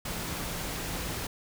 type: tone in noise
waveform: sine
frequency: 170.2 Hz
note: F3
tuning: 44 cents flat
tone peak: -43 dBFS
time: 0.1-1.11 s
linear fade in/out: 5 ms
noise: pink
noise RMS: -35 dBFS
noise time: 0.05-1.27 s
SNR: -11 dB
effects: none